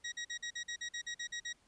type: tone bursts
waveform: 20% pulse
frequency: 1900 Hz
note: A#6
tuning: 33 cents sharp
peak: -33 dBFS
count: 12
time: 0.04-1.53 s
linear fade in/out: 10 ms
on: 82 ms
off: 46 ms
effects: pink hiss -70 dBFS RMS until 1.67 s + resampled to 22050 Hz